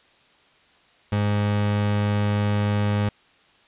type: tone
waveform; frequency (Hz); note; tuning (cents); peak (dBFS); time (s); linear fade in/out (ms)
30% pulse; 103.3; G#2; -9; -17; 1.12-3.09; 5
effects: white hiss -57 dBFS RMS until 3.67 s + resampled to 8000 Hz